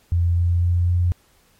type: tone with pitch steps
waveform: sine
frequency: 86 / 86.7 / 87.4 / 88.11 Hz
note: F2 / F2 / F2 / F2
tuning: -26 / -12 / +2 / +16 cents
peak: -15 dBFS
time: 0.12-1.12 s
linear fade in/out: 0 ms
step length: 250 ms
effects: pink hiss -58 dBFS RMS until 1.59 s + MP3 64 kbps